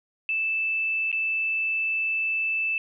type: tone with dropouts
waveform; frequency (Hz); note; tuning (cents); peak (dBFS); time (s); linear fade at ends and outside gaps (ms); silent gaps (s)
sine; 2637; E7; 0; -23; 0.29-2.78; 1; 1.116-1.127
effects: none